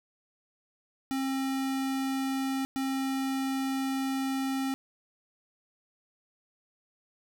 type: tone bursts at uneven times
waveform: square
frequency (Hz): 267.6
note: C4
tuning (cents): +39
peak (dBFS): -29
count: 2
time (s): 1.11-2.65 / 2.76-4.74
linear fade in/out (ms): 0
effects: none